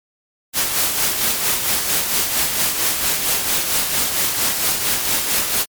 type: noise with tremolo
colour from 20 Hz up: white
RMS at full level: -17 dBFS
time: 0.53-5.66 s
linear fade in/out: 50 ms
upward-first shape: sine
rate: 4.4 Hz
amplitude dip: 45%
effects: MP3 96 kbps